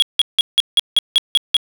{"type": "tone bursts", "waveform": "triangle", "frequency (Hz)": 3322, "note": "G#7", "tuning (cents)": 0, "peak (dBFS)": -7, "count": 9, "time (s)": [0, 1.567], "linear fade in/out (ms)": 0, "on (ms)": 23, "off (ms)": 170, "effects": []}